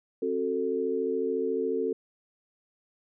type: chord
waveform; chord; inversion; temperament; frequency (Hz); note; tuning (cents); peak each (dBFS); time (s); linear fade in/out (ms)
sine; F# diminished; second; just; 266.4 / 370 / 444; C4 / F#4 / A4; +31 / 0 / +16; -33 / -31 / -28; 0.22-1.93; 5
effects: none